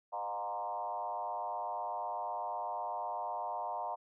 sine tone with frequency modulation, 824 Hz, G#5, 14 cents flat, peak -35 dBFS, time 0.12-3.96 s, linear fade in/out 20 ms, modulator 108 Hz, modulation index 1.9, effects none

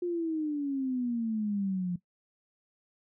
sine exponential sweep, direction down, 357.3 to 174.61 Hz, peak -28 dBFS, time 0.02-1.96 s, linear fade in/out 5 ms, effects noise-tail reverb RT60 0.1 s tail -17 dB re dry

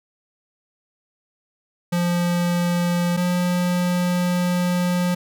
square tone pair in turn, 174.61 / 178.07 Hz, F3 / F3, 0 / +34 cents, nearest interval unison, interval 34 cents, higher second, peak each -19 dBFS, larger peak neither, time 1.92-3.17 / 3.17-5.15 s, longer second, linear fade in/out 10 ms, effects none

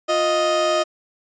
30% pulse tone pair together, 352.1 / 624 Hz, F4 / D#5, +14 / +5 cents, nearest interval minor seventh, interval 991 cents, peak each -22 / -15 dBFS, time 0.08-0.84 s, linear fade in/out 20 ms, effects resampled to 16000 Hz

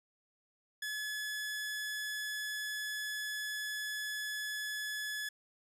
sawtooth tone, 1709 Hz, G#6, 49 cents sharp, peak -33 dBFS, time 0.82-5.29 s, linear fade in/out 5 ms, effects resampled to 32000 Hz + 12-bit

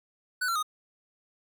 square tone with pitch steps, 1493 / 1361.2 / 1241 Hz, F#6 / F6 / D#6, +15 / -45 / -5 cents, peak -27 dBFS, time 0.41-0.629 s, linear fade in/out 10 ms, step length 73 ms, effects 11-bit

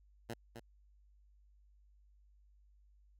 10% pulse tone with echo, 116.3 Hz, A#2, 4 cents flat, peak -32 dBFS, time 0.29-0.34 s, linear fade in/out 10 ms, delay 260 ms, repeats 1, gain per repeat -7 dB, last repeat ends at 0.6 s, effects added 50 Hz sine -63 dBFS peak until 3.19 s + AAC 48 kbps

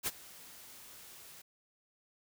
white noise with ADSR envelope, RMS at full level -32 dBFS, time 0.03-1.42 s, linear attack 41 ms, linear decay 33 ms, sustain -21 dB, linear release 9 ms, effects none

